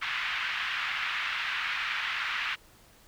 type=band-pass noise; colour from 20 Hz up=white; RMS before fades=-32 dBFS; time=0.01-2.56 s; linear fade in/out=20 ms; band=1200 to 2800 Hz; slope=24 dB/octave; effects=pink hiss -58 dBFS RMS until 3.07 s